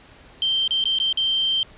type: tone with dropouts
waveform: sine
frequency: 3136 Hz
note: G7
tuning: in tune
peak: -18 dBFS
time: 0.42-1.63 s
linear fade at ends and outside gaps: 1 ms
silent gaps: 0.677-0.708 / 0.84-0.855 / 0.986-1 / 1.127-1.173 s
effects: pink hiss -48 dBFS RMS until 1.77 s + resampled to 8000 Hz